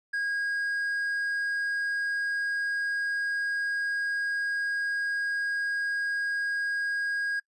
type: tone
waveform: triangle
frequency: 1636 Hz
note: G#6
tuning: 26 cents flat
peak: -25 dBFS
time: 0.13-7.4 s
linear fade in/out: 10 ms
effects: noise-tail reverb RT60 0.1 s tail -23 dB re dry + resampled to 24000 Hz